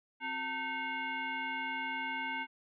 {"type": "tone with frequency modulation", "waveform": "sine", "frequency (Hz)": 1536, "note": "G6", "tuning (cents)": -36, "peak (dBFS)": -34, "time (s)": [0.2, 2.47], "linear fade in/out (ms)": 50, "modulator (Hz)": 636, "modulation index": 1.6, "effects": []}